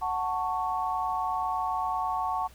sine chord, F# minor, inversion none, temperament just, 740 / 888 / 1110 Hz, F#5 / A5 / C#6, 0 / +16 / +2 cents, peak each -31 dBFS, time 0.01-2.48 s, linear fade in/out 20 ms, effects added 60 Hz sine -50 dBFS peak until 2.54 s + pink hiss -56 dBFS RMS until 2.54 s

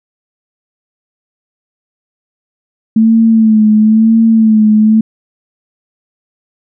sine tone with vibrato, 220 Hz, A3, in tune, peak -4 dBFS, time 2.96-5.01 s, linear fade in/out 5 ms, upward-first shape sine, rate 1 Hz, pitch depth 49 cents each way, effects none

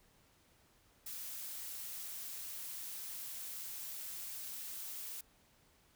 blue noise, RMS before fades -45 dBFS, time 1.06-5.21 s, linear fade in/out 5 ms, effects pink hiss -69 dBFS RMS until 5.95 s

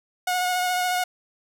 sawtooth tone with vibrato, 726 Hz, F#5, 33 cents flat, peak -18 dBFS, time 0.27-1.04 s, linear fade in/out 5 ms, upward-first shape sine, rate 14 Hz, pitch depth 16 cents each way, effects none

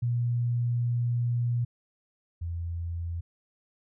sine tone pair in turn, 120 / 84.85 Hz, B2 / F2, -49 / -49 cents, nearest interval tritone, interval 600 cents, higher first, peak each -24 / -30 dBFS, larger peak first, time 0.02-1.65 / 2.41-3.21 s, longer first, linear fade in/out 10 ms, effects none

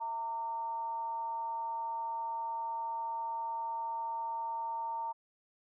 sine tone with frequency modulation, 915 Hz, A#5, 32 cents flat, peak -34 dBFS, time 0-5.13 s, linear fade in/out 20 ms, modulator 256 Hz, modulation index 0.29, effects none

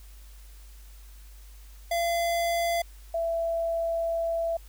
square / sine tone pair in turn, 682 / 666.4 Hz, F5 / E5, -41 / +19 cents, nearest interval unison, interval 40 cents, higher first, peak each -25 dBFS, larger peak neither, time 1.91-2.82 / 3.14-4.57 s, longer second, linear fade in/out 5 ms, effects added 50 Hz sine -45 dBFS peak until 4.68 s + white hiss -57 dBFS RMS until 4.68 s

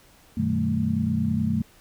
sine tone cluster, 94.3 / 122.5 / 154.2 / 191.3 / 221 Hz, F#2 / B2 / D#3 / G3 / A3, +33 / -14 / -15 / -42 / +8 cents, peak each -29 / -32 / -29 / -29 / -24 dBFS, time 0.37-1.62 s, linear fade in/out 5 ms, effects pink hiss -55 dBFS RMS until 1.8 s

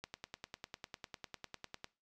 click train, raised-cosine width 0.2 ms, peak -26 dBFS, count 19, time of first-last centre 0.04-1.844 s, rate 9.98 Hz, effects noise-tail reverb RT60 0.3 s tail -21 dB re dry

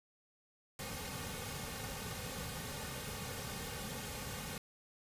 pink noise with comb filter, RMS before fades -43 dBFS, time 0.79-4.58 s, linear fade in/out 2 ms, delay 3 ms, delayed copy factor -0.75, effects resampled to 32000 Hz

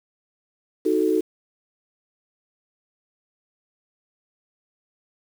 sine chord, D# diminished, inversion none, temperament equal with one note detuned, 312.7 / 370 / 440 Hz, D#4 / F#4 / A4, +9 / 0 / 0 cents, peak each -22 dBFS, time 0.85-1.21 s, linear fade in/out 10 ms, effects 7-bit

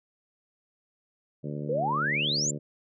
harmonic tone, 73.42 Hz, D2, in tune, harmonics 2 / 3 / 4 / 5 / 6 / 7 / 8, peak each -34 / -38 / -40 / -42 / -44 / -45 / -46 dBFS, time 1.43-2.59 s, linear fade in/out 20 ms
sine exponential sweep, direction up, 450.8 to 7459 Hz, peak -25 dBFS, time 1.69-2.51 s, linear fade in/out 5 ms
effects none

